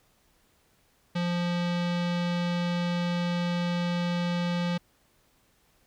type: tone with low-pass filter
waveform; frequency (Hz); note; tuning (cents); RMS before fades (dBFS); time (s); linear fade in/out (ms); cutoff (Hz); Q
square; 174.61; F3; 0; -28; 1.15-4.78; 10; 3900; 1.7
effects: pink hiss -66 dBFS RMS until 5.86 s